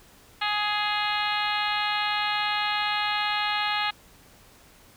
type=harmonic tone with a mistuned harmonic; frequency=417.5 Hz; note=G#4; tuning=9 cents sharp; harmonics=2 / 3 / 4 / 5 / 6 / 7 / 8 / 9 / 10; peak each=-29 / -31 / -32 / -33 / -34 / -34 / -35 / -36 / -36 dBFS; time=0.41-3.91 s; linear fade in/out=10 ms; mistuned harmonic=7; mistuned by=-19 cents; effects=pink hiss -54 dBFS RMS until 4.96 s